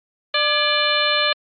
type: harmonic tone with a mistuned harmonic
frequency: 594 Hz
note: D5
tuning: 20 cents sharp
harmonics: 1 / 2 / 3 / 4 / 5 / 6 / 7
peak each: -24 / -24 / -24 / -24 / -24 / -24 / -24 dBFS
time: 0.34-1.33 s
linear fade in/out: 5 ms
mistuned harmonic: 3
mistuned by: -78 cents
effects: Opus 48 kbps